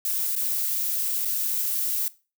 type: noise with dropouts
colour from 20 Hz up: violet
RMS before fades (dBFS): -26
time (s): 0.05-2.08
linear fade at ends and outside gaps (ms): 1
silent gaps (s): 0.353-0.363 / 1.249-1.255
effects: noise-tail reverb RT60 0.3 s tail -18 dB re dry